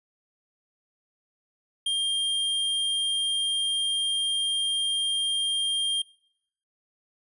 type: tone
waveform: square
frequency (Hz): 3202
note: G7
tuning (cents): +36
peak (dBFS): -24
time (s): 1.86-6.02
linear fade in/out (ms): 5
effects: noise-tail reverb RT60 0.7 s tail -22 dB re dry + resampled to 24000 Hz